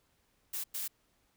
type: noise bursts at uneven times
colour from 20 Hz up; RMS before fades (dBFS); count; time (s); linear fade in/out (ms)
blue; -37; 2; 0.53-0.64 / 0.74-0.88; 10
effects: pink hiss -73 dBFS RMS until 1.36 s